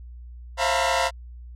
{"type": "tone cluster", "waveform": "sawtooth", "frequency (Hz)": [533, 669, 701, 911, 981], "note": ["C5", "E5", "F5", "A#5", "B5"], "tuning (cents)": [32, 25, 6, -40, -12], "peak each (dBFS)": -23, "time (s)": [0.57, 1.11], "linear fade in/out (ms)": 50, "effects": ["added 60 Hz sine -38 dBFS peak until 1.55 s", "low-pass 8000 Hz 12 dB/octave"]}